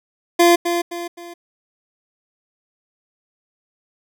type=tone with echo; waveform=25% pulse; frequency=344.9 Hz; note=F4; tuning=22 cents flat; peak=-6 dBFS; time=0.39-0.56 s; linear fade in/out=10 ms; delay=260 ms; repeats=3; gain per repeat=-8 dB; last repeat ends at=1.34 s; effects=none